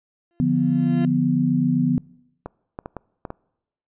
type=tone with exponential growth; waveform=30% pulse; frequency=344.2 Hz; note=F4; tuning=25 cents flat; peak=-25 dBFS; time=0.31-1.05 s; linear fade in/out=0 ms; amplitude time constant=160 ms
type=chord; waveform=sine; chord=B diminished; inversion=first; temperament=equal; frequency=146.83 / 174.61 / 246.9 Hz; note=D3 / F3 / B3; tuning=0 / 0 / 0 cents; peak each=-23 / -22 / -19 dBFS; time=0.4-1.98 s; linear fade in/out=0 ms
type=clicks; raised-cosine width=1 ms; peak=-17 dBFS; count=6; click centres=2.46 / 2.789 / 2.859 / 2.967 / 3.252 / 3.304 s
effects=noise-tail reverb RT60 0.9 s tail -25 dB re dry + resampled to 8000 Hz